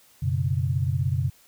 sine chord, F# suspended fourth, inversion none, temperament equal with one note detuned, 92.5 / 123.47 / 139.88 Hz, F#2 / B2 / C#3, 0 / 0 / +16 cents, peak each -26 dBFS, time 0.22-1.3 s, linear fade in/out 10 ms, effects white hiss -57 dBFS RMS until 1.47 s

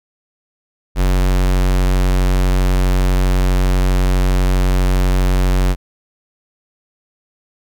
square tone, 46.16 Hz, F#1, 3 cents flat, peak -12 dBFS, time 0.95-5.76 s, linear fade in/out 50 ms, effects none

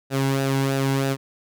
sawtooth tone with flanger, 135.8 Hz, C#3, 35 cents flat, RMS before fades -22 dBFS, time 0.1-1.17 s, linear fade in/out 50 ms, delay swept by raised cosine 0.92 to 1.68 ms, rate 3.1 Hz, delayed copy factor -0.55, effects none

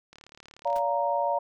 click train, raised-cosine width 0.2 ms, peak -31 dBFS, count 25, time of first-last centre 0.13-0.784 s, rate 36.7 Hz
sine chord, Bb major, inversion first, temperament equal with one note detuned, 572.9 / 698.5 / 932.3 Hz, D5 / F5 / Bb5, -43 / 0 / 0 cents, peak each -28 / -29 / -27 dBFS, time 0.65-1.39 s, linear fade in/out 10 ms
pink noise with exponential decay, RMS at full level -39 dBFS, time 0.76-0.83 s, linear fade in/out 1 ms, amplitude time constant 15 ms
effects none

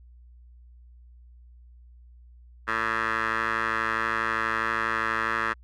15% pulse tone with band-pass filter, 112.3 Hz, A2, 36 cents sharp, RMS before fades -27 dBFS, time 2.67-5.54 s, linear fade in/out 20 ms, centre 1500 Hz, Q 8.5, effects added 60 Hz sine -48 dBFS peak until 5.63 s

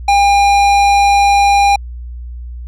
sine tone with tanh clipping, 804 Hz, G5, 44 cents sharp, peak -9 dBFS, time 0.08-1.76 s, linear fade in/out 5 ms, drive 16 dB, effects added 60 Hz sine -24 dBFS peak until 2.67 s

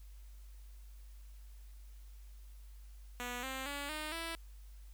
5% pulse tone with pitch steps, 244.9 / 264 / 284.6 / 306.8 / 330.7 Hz, B3 / C4 / C#4 / D#4 / E4, -14 / +16 / +46 / -24 / +6 cents, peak -28 dBFS, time 3.2-4.35 s, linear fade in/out 0 ms, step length 230 ms, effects added 50 Hz sine -50 dBFS peak until 4.93 s + white hiss -68 dBFS RMS until 4.93 s

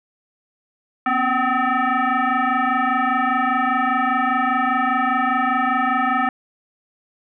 sine tone with frequency modulation, 268.5 Hz, C4, 45 cents sharp, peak -16 dBFS, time 1.06-6.29 s, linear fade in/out 2 ms, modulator 512 Hz, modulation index 3.1, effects none

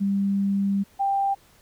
sine tone pair in turn, 198 / 789.9 Hz, G3 / G5, +18 / +13 cents, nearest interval 2 octaves, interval 2395 cents, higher second, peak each -20 dBFS, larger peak neither, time 0-0.84 / 0.99-1.35 s, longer first, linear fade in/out 20 ms, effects pink hiss -57 dBFS RMS until 1.61 s

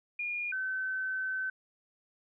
sine tone pair in turn, 2427 / 1528.9 Hz, D#7 / G6, -44 / -44 cents, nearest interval minor sixth, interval 800 cents, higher first, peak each -32 / -31 dBFS, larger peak second, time 0.19-0.52 / 0.52-1.5 s, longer second, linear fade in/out 5 ms, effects none

